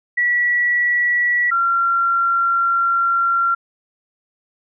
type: tone pair in turn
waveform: sine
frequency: 1941 / 1372.5 Hz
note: B6 / F6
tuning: -31 / -31 cents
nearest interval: tritone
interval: 600 cents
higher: first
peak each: -14 dBFS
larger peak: neither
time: 0.17-1.51 / 1.51-3.55 s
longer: second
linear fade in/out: 10 ms
effects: none